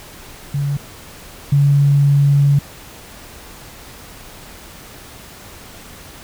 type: tone pair in turn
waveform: sine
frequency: 141.8 / 141.8 Hz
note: C#3 / C#3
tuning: +40 / +40 cents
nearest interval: unison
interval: 0 cents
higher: neither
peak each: -16 / -9 dBFS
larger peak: second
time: 0.54-0.77 / 1.52-2.59 s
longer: second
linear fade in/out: 5 ms
effects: pink hiss -38 dBFS RMS until 6.23 s